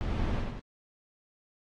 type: noise with echo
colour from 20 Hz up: brown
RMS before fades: -32 dBFS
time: 0.01-0.41 s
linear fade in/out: 0 ms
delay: 92 ms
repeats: 2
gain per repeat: -3 dB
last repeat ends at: 0.594 s
effects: low-pass 4000 Hz 12 dB/octave + AAC 32 kbps